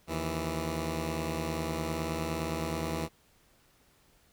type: tone pair together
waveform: 10% pulse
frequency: 77.53 / 164.81 Hz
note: D#2 / E3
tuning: -6 / 0 cents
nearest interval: octave + minor second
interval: 1306 cents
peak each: -26 dBFS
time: 0.07-3.09 s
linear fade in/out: 50 ms
effects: pink hiss -65 dBFS RMS until 4.32 s